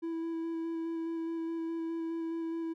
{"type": "tone with vibrato", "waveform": "triangle", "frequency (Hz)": 329.6, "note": "E4", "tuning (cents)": 0, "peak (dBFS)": -31, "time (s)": [0.02, 2.74], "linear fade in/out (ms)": 20, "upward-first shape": "square", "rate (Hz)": 4.8, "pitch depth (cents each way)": 10, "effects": []}